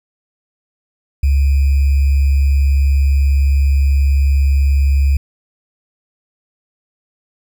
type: tone with sample-and-hold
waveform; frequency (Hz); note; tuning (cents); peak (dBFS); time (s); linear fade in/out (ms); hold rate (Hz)
sine; 69.3; C#2; 0; -9; 1.23-5.17; 5; 2450
effects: none